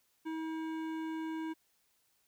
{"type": "tone with hard clipping", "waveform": "sine", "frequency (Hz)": 320, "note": "D#4", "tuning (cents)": 49, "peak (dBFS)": -38, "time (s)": [0.25, 1.54], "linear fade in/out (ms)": 20, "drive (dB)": 14, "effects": ["white hiss -74 dBFS RMS until 2.27 s"]}